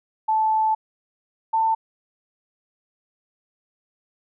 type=tone pair in turn; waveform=sine; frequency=874 / 892.4 Hz; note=A5 / A5; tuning=-12 / +24 cents; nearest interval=unison; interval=36 cents; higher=second; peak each=-17 dBFS; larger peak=neither; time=0.28-0.75 / 1.53-1.75 s; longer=first; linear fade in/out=10 ms; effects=none